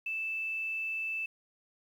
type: tone with quantisation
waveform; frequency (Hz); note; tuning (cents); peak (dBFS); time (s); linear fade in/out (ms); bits
sine; 2639; E7; +1; -32; 0.06-1.26; 5; 10
effects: none